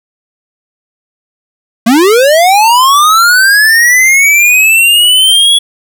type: linear sweep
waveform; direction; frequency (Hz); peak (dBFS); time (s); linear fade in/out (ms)
square; up; 214.8 to 3385; -4; 1.86-5.59; 10
effects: none